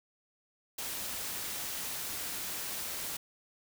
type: noise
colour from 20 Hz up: white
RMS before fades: -38 dBFS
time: 0.78-3.17 s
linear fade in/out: 5 ms
effects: none